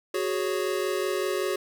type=chord; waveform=square; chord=F# suspended second; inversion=none; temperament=equal; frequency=370 / 415.3 / 554.4 Hz; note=F#4 / G#4 / C#5; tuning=0 / 0 / 0 cents; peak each=-29 / -31 / -33 dBFS; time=0.14-1.56 s; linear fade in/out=5 ms; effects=none